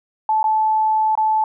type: tone with dropouts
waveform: sine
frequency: 870 Hz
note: A5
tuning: 20 cents flat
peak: -14 dBFS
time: 0.29-1.44 s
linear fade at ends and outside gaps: 2 ms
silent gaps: 0.43-0.441 / 1.153-1.175 s
effects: none